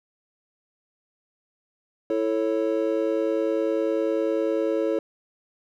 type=chord; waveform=triangle; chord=A major; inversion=second; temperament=just; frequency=330 / 440 / 550 Hz; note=E4 / A4 / C#5; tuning=+2 / 0 / -14 cents; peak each=-24 dBFS; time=2.1-4.99 s; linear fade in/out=2 ms; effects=none